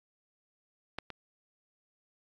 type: clicks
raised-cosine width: 0.3 ms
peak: -19 / -25 dBFS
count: 2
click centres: 0.986 / 1.103 s
effects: AAC 64 kbps